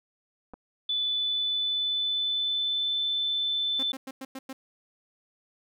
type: clicks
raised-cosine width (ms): 1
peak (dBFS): -30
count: 2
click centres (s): 0.536 / 0.54
type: tone with pitch glide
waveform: sine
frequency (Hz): 3484 to 3524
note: A7 to A7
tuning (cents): -18 to +2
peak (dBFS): -25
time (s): 0.89-3.92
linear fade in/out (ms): 5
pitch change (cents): +20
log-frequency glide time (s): 1.06-3
type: tone bursts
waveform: sawtooth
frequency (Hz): 265.4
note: C4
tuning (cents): +25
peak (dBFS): -32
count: 6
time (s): 3.79-4.53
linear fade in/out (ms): 5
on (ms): 40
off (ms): 100
effects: none